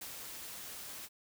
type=noise with ADSR envelope; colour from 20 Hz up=white; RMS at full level=-44 dBFS; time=0.01-1.09 s; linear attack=8 ms; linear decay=70 ms; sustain=-2 dB; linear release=45 ms; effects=none